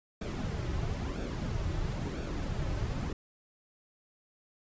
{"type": "noise with flanger", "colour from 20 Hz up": "brown", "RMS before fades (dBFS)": -34, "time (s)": [0.21, 3.13], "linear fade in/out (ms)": 5, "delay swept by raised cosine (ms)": [0.98, 4.38], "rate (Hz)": 1, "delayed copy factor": -0.55, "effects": ["resampled to 16000 Hz"]}